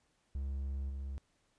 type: tone with level steps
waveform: triangle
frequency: 68.3 Hz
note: C#2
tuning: 25 cents flat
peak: -33 / -36 dBFS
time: 0.35-1.18 s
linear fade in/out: 0 ms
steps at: 0.89 s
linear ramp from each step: 10 ms
effects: pink hiss -75 dBFS RMS until 1.58 s + resampled to 22050 Hz